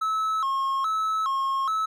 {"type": "tone with vibrato", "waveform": "triangle", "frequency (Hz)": 1185, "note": "D6", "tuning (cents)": 15, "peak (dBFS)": -21, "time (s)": [0.01, 1.86], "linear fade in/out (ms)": 10, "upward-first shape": "square", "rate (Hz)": 1.2, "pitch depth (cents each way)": 160, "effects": []}